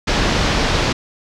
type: low-pass noise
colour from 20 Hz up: pink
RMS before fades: -17 dBFS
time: 0.07-0.93 s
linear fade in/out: 10 ms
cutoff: 5600 Hz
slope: 24 dB/octave
effects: none